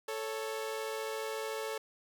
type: tone pair together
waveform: sawtooth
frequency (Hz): 440 / 553.9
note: A4 / C#5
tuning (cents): 0 / -1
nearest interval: major third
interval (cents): 399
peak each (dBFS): -33 / -37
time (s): 0.08-1.78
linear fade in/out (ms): 5
effects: none